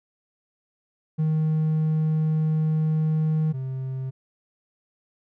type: tone pair in turn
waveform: triangle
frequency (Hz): 156.5 / 131.6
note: D#3 / C3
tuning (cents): +10 / +10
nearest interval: minor third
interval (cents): 300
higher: first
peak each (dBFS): -17 / -25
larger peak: first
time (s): 1.18-3.53 / 3.53-4.11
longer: first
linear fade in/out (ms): 20
effects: tanh soft clip ceiling -13 dBFS